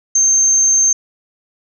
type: tone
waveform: sine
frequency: 6330 Hz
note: G8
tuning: 16 cents sharp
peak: -9 dBFS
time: 0.15-0.93 s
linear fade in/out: 5 ms
effects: none